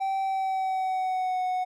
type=tone with pitch glide; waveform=triangle; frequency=774 to 736.9 Hz; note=G5 to F#5; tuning=-22 to -7 cents; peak=-23 dBFS; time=0-1.65 s; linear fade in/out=20 ms; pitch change=-85 cents; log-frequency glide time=0.21-1.42 s; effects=none